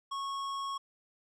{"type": "tone with hard clipping", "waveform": "sine", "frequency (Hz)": 1100, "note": "C#6", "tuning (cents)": -14, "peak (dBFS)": -36, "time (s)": [0.11, 0.78], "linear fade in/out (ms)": 10, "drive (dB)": 12, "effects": []}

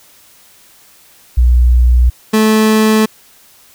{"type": "tone pair in turn", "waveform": ["sine", "30% pulse"], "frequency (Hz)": [60.9, 217.5], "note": ["B1", "A3"], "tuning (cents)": [-24, -20], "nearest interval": "octave + minor seventh", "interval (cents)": 2204, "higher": "second", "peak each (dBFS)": -5, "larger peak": "neither", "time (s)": [[1.37, 2.1], [2.33, 3.06]], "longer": "neither", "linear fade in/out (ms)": 10, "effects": ["white hiss -45 dBFS RMS until 3.74 s"]}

